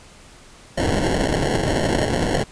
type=noise with sample-and-hold; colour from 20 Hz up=blue; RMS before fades=-20 dBFS; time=0.77-2.44 s; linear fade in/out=10 ms; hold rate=1225 Hz; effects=pink hiss -46 dBFS RMS until 2.51 s + resampled to 22050 Hz